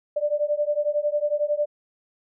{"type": "beating tone pair", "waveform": "sine", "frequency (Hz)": [586, 597], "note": ["D5", "D5"], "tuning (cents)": [-4, 28], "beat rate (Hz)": 11, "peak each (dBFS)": -24, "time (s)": [0.16, 1.66], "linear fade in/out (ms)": 10, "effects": []}